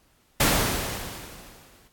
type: noise with exponential decay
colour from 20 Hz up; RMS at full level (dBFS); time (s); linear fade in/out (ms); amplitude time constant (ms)
pink; -18; 0.4-1.88; 5; 320
effects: pink hiss -63 dBFS RMS until 1.92 s + AAC 64 kbps